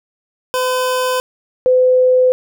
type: tone pair in turn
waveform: 25% pulse / sine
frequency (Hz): 508 / 508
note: B4 / B4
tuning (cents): +49 / +49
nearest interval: unison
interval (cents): 0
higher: neither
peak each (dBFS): -11 / -8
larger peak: second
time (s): 0.54-1.2 / 1.66-2.32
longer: neither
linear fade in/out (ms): 0
effects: none